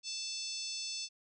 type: harmonic tone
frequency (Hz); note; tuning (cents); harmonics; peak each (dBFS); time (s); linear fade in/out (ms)
880; A5; 0; 3 / 4 / 5 / 6 / 7 / 8 / 9; -48 / -47 / -43 / -42 / -44 / -54 / -50; 0.03-1.09; 50
effects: none